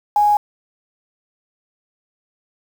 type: tone with quantisation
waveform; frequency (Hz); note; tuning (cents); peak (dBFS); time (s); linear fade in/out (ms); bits
sine; 830.6; G#5; 0; -11; 0.16-0.37; 2; 6
effects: none